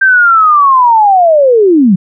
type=linear sweep; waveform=sine; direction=down; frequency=1582 to 170.1 Hz; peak=-3 dBFS; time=0.01-1.96 s; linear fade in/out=10 ms; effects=none